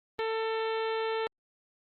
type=harmonic tone; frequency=445.7 Hz; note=A4; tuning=22 cents sharp; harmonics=1 / 2 / 3 / 4 / 5 / 6 / 7 / 8 / 9; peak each=-30 / -36 / -40 / -42 / -44 / -46 / -47 / -48 / -49 dBFS; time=0.19-1.27 s; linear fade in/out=0 ms; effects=Opus 24 kbps